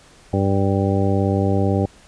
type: harmonic tone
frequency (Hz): 98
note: G2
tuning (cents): 0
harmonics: 1 / 2 / 3 / 4 / 5 / 6 / 8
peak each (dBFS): -19 / -22 / -24 / -25 / -26 / -27 / -28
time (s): 0.33-1.86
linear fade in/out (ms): 5
effects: pink hiss -49 dBFS RMS until 2.07 s + resampled to 22050 Hz